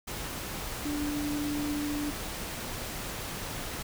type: tone in noise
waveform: sine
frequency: 293.7 Hz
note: D4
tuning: in tune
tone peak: -30 dBFS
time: 0.85-2.11 s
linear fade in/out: 10 ms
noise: pink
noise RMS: -37 dBFS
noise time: 0.07-3.83 s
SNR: +4 dB
effects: none